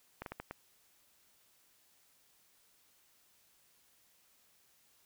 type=slowing click train; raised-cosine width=0.5 ms; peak=-26 dBFS; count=5; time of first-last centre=0.22-0.51 s; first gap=42 ms; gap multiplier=1.38; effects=white hiss -69 dBFS RMS until 5.05 s